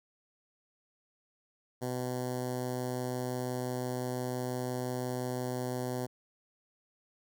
10% pulse tone with notch filter, 125.8 Hz, B2, 32 cents sharp, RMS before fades -35 dBFS, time 1.81-6.07 s, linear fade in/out 20 ms, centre 2500 Hz, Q 0.58, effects none

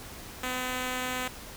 5% pulse tone, 253.4 Hz, B3, 45 cents sharp, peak -19 dBFS, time 0.43-1.28 s, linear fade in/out 5 ms, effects pink hiss -44 dBFS RMS until 1.56 s

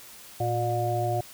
harmonic tone with a mistuned harmonic, 119.5 Hz, A#2, 43 cents sharp, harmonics 1 / 3 / 5 / 6, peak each -28 / -32 / -32 / -28 dBFS, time 0.4-1.21 s, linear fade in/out 5 ms, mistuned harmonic 1, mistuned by -79 cents, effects white hiss -47 dBFS RMS until 1.33 s

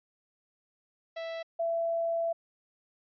45% pulse / sine tone pair in turn, 659 / 668.6 Hz, E5 / E5, -1 / +24 cents, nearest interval unison, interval 25 cents, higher second, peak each -35 / -27 dBFS, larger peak second, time 1.16-1.43 / 1.59-2.33 s, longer second, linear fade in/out 10 ms, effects resampled to 11025 Hz

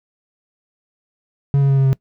triangle tone with pitch steps, 140 / 138.39 / 136.8 / 135.23 / 133.68 Hz, C#3 / C#3 / C#3 / C#3 / C3, +18 / -3 / -23 / -43 / +38 cents, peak -9 dBFS, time 1.54-1.93 s, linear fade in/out 0 ms, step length 78 ms, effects noise-tail reverb RT60 0.1 s tail -21 dB re dry

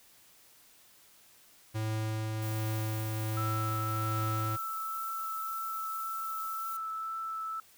square tone with tremolo, 109.3 Hz, A2, 11 cents flat, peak -31 dBFS, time 1.74-4.57 s, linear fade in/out 20 ms, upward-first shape triangle, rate 1.3 Hz, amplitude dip 25%
violet noise, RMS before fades -45 dBFS, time 2.42-6.77 s, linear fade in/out 5 ms
sine tone with vibrato, 1318.5 Hz, E6, in tune, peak -34 dBFS, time 3.37-7.6 s, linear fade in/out 2 ms, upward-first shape triangle, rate 1.9 Hz, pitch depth 10 cents each way
effects white hiss -60 dBFS RMS until 7.77 s

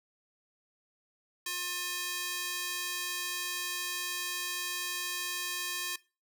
square tone with high-pass filter, 356.4 Hz, F4, 35 cents sharp, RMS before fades -36 dBFS, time 1.46-5.96 s, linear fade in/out 5 ms, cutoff 2100 Hz, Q 0.61, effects noise-tail reverb RT60 0.3 s tail -20 dB re dry

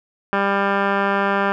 10% pulse tone with low-pass filter, 198.5 Hz, G3, 22 cents sharp, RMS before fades -19 dBFS, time 0.33-1.52 s, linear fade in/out 0 ms, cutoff 1800 Hz, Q 4.8, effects none

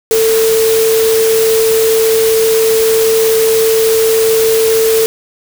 sine tone in noise, 446.3 Hz, A4, 25 cents sharp, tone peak -8 dBFS, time 0.11-5.06 s, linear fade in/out 0 ms, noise white, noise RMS -18 dBFS, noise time 0.11-5.06 s, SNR +7 dB, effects none

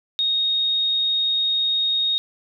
sine tone, 3729 Hz, A#7, in tune, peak -18 dBFS, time 0.19-2.18 s, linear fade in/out 0 ms, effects none

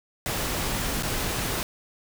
pink noise with dropouts, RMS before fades -28 dBFS, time 0.26-1.63 s, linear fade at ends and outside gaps 0 ms, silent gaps 1.025-1.033 s, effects none

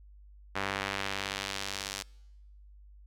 sawtooth tone with band-pass filter sweep, 98.2 Hz, G2, 4 cents sharp, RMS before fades -36 dBFS, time 0.55-2.03 s, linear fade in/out 10 ms, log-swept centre 1700 to 5900 Hz, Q 0.88, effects noise-tail reverb RT60 1.0 s tail -26 dB re dry + added 50 Hz sine -51 dBFS peak until 3.06 s

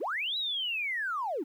triangle linear two-way sweep, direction up then down, 246.9 to 3951 to 246.9 Hz, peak -26 dBFS, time 0-1.44 s, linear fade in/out 20 ms, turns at 0.37 s, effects tanh soft clip ceiling -28 dBFS + 11-bit

